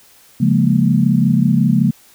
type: chord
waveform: sine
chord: Bb minor seventh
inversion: first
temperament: equal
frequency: 138.59 / 174.61 / 207.7 / 233.1 Hz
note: Db3 / F3 / Ab3 / Bb3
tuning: 0 / 0 / 0 / 0 cents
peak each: -16 dBFS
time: 0.4-1.91 s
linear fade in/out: 10 ms
effects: white hiss -48 dBFS RMS until 2.14 s